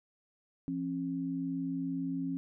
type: tone pair together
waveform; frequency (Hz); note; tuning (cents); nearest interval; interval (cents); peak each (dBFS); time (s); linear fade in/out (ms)
sine; 170.5 / 270.7; F3 / C#4; -41 / -41; minor sixth; 800; -38 / -33; 0.68-2.37; 0
effects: none